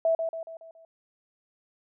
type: tone with echo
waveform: sine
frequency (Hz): 655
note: E5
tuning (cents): -11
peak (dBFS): -20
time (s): 0.05-0.15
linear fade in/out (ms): 2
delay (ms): 140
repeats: 5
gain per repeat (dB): -6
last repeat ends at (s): 0.85
effects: none